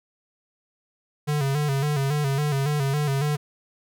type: tone with vibrato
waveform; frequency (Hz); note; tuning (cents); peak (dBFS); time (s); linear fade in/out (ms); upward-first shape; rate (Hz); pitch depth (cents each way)
square; 142.7; D3; -49; -22; 1.27-3.37; 20; square; 3.6; 72
effects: none